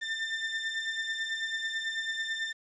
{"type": "beating tone pair", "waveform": "30% pulse", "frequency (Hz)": [1791, 1800.1], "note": ["A6", "A6"], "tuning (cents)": [30, 39], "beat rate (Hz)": 9.1, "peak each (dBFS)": [-30, -35], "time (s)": [0.01, 2.53], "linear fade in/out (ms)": 20, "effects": ["resampled to 16000 Hz", "10-bit"]}